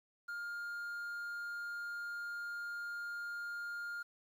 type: tone with quantisation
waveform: triangle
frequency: 1410 Hz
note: F6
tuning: 16 cents sharp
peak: -38 dBFS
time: 0.28-4.03 s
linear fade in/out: 10 ms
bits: 11
effects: none